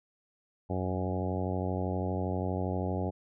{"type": "harmonic tone with a mistuned harmonic", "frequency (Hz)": 92.5, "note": "F#2", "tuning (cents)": 0, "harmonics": [1, 2, 3, 4, 5, 6, 7, 8, 9], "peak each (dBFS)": [-33, -36, -38, -39, -40, -41, -41, -42, -43], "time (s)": [0.69, 3.11], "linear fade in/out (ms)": 20, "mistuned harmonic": 1, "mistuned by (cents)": -20, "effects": []}